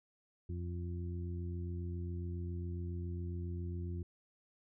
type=harmonic tone; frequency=87.31 Hz; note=F2; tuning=in tune; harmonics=1 / 2 / 3 / 4; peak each=-38 / -46 / -53 / -49 dBFS; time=0.49-4.03 s; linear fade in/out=5 ms; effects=none